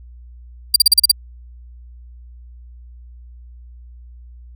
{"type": "tone bursts", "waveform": "sawtooth", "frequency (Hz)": 4726, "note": "D8", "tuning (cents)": 10, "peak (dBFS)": -3, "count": 7, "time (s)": [0.74, 1.115], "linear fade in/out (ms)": 5, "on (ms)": 21, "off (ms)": 38, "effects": ["added 60 Hz sine -37 dBFS peak until 4.55 s"]}